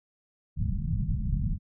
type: low-pass noise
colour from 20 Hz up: pink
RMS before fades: -28 dBFS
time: 0.56-1.59 s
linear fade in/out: 50 ms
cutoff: 200 Hz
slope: 48 dB/octave
effects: none